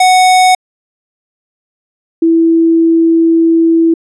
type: tone pair in turn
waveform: square / sine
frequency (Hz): 740 / 329.6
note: F#5 / E4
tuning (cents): 0 / 0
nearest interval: octave + major second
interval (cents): 1400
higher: first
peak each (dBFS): -5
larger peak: neither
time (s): 0-0.55 / 2.22-3.94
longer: second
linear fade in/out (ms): 5
effects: resampled to 24000 Hz